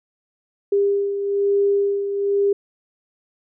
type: beating tone pair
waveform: sine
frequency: 400.9 / 402 Hz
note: G4 / G4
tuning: +39 / +44 cents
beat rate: 1.1 Hz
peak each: -17 / -25 dBFS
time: 0.72-2.53 s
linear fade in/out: 5 ms
effects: none